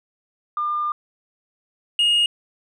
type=tone pair in turn; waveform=sine; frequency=1202 / 2859 Hz; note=D6 / F7; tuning=+40 / +40 cents; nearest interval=octave + minor third; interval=1500 cents; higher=second; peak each=-20 / -12 dBFS; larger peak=second; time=0.57-0.92 / 1.99-2.26 s; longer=first; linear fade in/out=2 ms; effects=tanh soft clip ceiling -14 dBFS